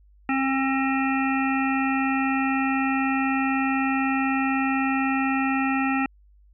harmonic tone, 268 Hz, C4, 42 cents sharp, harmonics 1 / 3 / 5 / 7 / 9 / 10, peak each -23 / -28 / -30 / -31 / -33 / -33 dBFS, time 0.29-6.06 s, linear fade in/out 2 ms, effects added 50 Hz sine -52 dBFS peak until 6.53 s

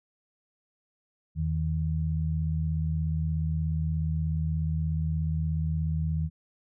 sine tone pair together, 81.4 / 158.17 Hz, E2 / D#3, -21 / +29 cents, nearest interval octave, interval 1150 cents, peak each -28 dBFS, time 1.35-6.3 s, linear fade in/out 50 ms, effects none

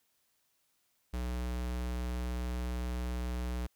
square tone, 61.2 Hz, B1, 15 cents flat, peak -34 dBFS, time 1.13-3.67 s, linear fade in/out 10 ms, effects white hiss -75 dBFS RMS until 3.75 s

